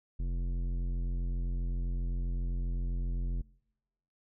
triangle tone with tanh clipping, 43.82 Hz, F1, 7 cents sharp, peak -32 dBFS, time 0.19-3.42 s, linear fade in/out 10 ms, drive 17 dB, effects noise-tail reverb RT60 0.9 s tail -26 dB re dry

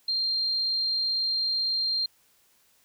sine tone, 4186 Hz, C8, in tune, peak -24 dBFS, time 0.08-2.06 s, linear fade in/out 5 ms, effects white hiss -64 dBFS RMS until 2.84 s

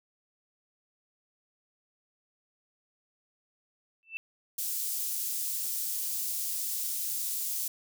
sine tone with exponential growth, 2659 Hz, E7, 14 cents sharp, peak -30 dBFS, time 4.03-4.17 s, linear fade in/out 0 ms, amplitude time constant 29 ms
white high-pass noise, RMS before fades -33 dBFS, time 4.58-7.68 s, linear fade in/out 5 ms, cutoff 6400 Hz, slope 12 dB/octave
effects none

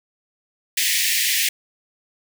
pink high-pass noise, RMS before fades -20 dBFS, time 0.77-1.49 s, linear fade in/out 5 ms, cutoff 1800 Hz, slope 96 dB/octave, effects none

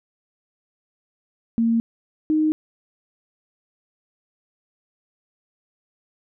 sine tone pair in turn, 229.5 / 309.9 Hz, A#3 / D#4, -27 / -7 cents, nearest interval perfect fourth, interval 520 cents, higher second, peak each -16 dBFS, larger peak neither, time 1.58-1.8 / 2.3-2.52 s, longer neither, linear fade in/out 0 ms, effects none

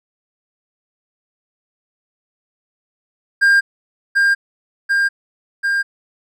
triangle tone with echo, 1603 Hz, G6, 38 cents sharp, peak -7 dBFS, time 3.41-3.61 s, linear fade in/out 20 ms, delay 740 ms, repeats 3, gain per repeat -2 dB, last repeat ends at 5.83 s, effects none

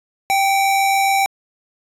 square tone pair together, 784 / 2265 Hz, G5 / C#7, 0 / +37 cents, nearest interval octave + tritone, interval 1837 cents, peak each -15 / -23 dBFS, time 0.3-1.26 s, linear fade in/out 0 ms, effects resampled to 32000 Hz

